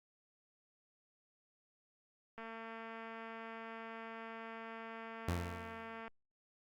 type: click train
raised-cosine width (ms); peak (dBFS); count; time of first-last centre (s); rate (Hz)
0.5; -34; 837; 2.38-6.079; 226
type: tone with exponential decay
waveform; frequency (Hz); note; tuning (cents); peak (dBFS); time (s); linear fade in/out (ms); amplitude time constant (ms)
sawtooth; 87.31; F2; 0; -29; 5.28-6.02; 5; 160
effects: Opus 48 kbps